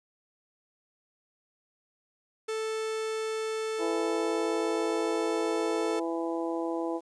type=tone; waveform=45% pulse; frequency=440 Hz; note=A4; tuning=in tune; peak=-30 dBFS; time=2.48-6 s; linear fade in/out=10 ms
type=harmonic tone; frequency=166.5 Hz; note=E3; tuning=18 cents sharp; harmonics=2 / 3 / 4 / 5 / 6; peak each=-31 / -35 / -37 / -39 / -41 dBFS; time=3.78-7.01 s; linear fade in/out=50 ms
effects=resampled to 22050 Hz + 10-bit